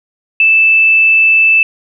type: tone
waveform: sine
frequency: 2637 Hz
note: E7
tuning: in tune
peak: -5 dBFS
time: 0.4-1.63 s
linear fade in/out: 2 ms
effects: none